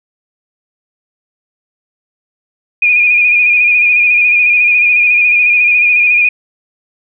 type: tone with vibrato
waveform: sine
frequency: 2444 Hz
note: D#7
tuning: 32 cents flat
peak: -6 dBFS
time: 2.82-6.29 s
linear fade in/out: 5 ms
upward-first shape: square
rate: 14 Hz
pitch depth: 28 cents each way
effects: none